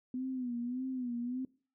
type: tone with vibrato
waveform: sine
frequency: 249.5 Hz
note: B3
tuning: 18 cents sharp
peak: -34 dBFS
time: 0.14-1.45 s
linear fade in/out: 2 ms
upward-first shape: sine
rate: 1.7 Hz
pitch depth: 86 cents each way
effects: noise-tail reverb RT60 0.4 s tail -21 dB re dry